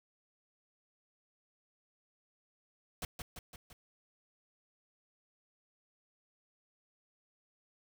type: noise with echo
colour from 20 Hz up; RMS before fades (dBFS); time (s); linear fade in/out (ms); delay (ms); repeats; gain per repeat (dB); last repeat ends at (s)
pink; -39; 3.02-3.05; 2; 170; 4; -4; 3.73
effects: none